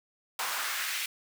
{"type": "noise with high-pass filter sweep", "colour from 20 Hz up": "pink", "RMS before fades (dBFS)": -33, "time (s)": [0.39, 1.06], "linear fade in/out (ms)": 2, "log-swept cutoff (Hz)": [950, 2300], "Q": 1.6, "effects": []}